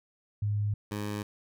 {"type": "tone pair in turn", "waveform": ["sine", "15% pulse"], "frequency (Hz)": [103.8, 103.8], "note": ["G#2", "G#2"], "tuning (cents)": [0, 0], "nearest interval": "unison", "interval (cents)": 0, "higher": "neither", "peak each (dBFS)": -26, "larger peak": "neither", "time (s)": [[0.42, 0.74], [0.91, 1.23]], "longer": "neither", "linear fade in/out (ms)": 5, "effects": []}